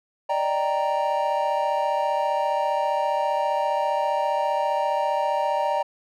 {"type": "chord", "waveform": "triangle", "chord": "Eb major seventh", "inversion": "third", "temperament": "equal", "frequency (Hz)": [587.3, 622.3, 784, 932.3], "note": ["D5", "Eb5", "G5", "Bb5"], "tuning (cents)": [0, 0, 0, 0], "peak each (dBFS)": [-24, -29, -25, -23], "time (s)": [0.29, 5.83], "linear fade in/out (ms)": 10, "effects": []}